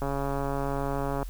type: click train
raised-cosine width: 1 ms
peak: -17 dBFS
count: 169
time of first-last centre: 0.02-1.229 s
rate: 139 Hz
effects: added 42 Hz sine -34 dBFS peak until 1.29 s + white hiss -53 dBFS RMS until 1.29 s